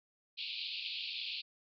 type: band-pass noise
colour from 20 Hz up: white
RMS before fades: -41 dBFS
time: 0.37-1.42 s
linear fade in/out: 20 ms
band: 2400 to 4600 Hz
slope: 96 dB/octave
effects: none